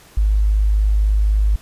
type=tone; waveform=sine; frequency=51.91 Hz; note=G#1; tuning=in tune; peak=-12 dBFS; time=0.17-1.56 s; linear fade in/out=5 ms; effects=pink hiss -46 dBFS RMS until 1.61 s + resampled to 32000 Hz